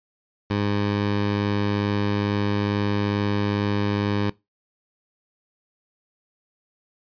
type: tone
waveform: 15% pulse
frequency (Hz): 102.3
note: G#2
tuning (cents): -26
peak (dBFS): -15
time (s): 0.5-4.3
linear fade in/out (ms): 5
effects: noise-tail reverb RT60 0.2 s tail -20 dB re dry + resampled to 11025 Hz